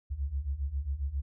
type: beating tone pair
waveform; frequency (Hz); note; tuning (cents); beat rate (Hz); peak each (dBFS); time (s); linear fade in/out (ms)
sine; 65.2 / 72.6; C2 / D2; -5 / -19; 7.4; -35 / -32; 0.1-1.22; 20
effects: none